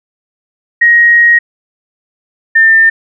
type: tone pair in turn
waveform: sine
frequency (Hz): 1883 / 1799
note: A#6 / A6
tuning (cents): +17 / +38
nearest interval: minor second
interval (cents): 79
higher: first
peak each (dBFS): -3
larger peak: neither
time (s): 0.81-1.39 / 2.55-2.9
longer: first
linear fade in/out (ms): 10
effects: none